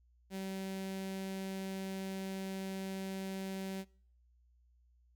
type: tone with notch filter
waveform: sawtooth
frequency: 191.8 Hz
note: G3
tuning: 37 cents flat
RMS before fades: -41 dBFS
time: 0.3-3.85 s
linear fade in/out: 50 ms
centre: 1200 Hz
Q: 1.8
effects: noise-tail reverb RT60 0.6 s tail -25 dB re dry + added 60 Hz sine -65 dBFS peak until 5.15 s